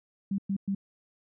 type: tone bursts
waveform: sine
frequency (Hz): 196.4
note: G3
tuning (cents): +4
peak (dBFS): -26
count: 3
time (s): 0.31-0.749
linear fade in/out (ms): 5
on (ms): 73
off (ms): 110
effects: none